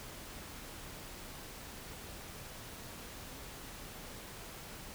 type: silence
effects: pink hiss -48 dBFS RMS until 4.94 s